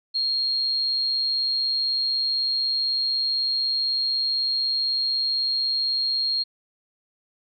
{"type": "tone", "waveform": "sine", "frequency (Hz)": 4246, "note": "C8", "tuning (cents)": 25, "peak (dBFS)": -21, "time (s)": [0.14, 6.44], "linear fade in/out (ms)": 20, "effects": []}